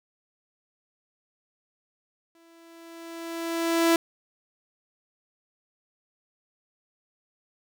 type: tone with exponential growth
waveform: sawtooth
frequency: 332.9 Hz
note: E4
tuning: 17 cents sharp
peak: -13 dBFS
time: 2.35-3.96 s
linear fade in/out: 2 ms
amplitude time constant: 350 ms
effects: none